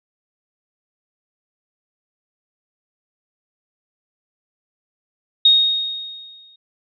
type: tone with exponential decay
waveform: sine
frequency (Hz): 3729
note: A#7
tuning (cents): 0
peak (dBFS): -7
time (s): 5.45-6.56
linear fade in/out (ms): 5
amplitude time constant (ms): 240
effects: none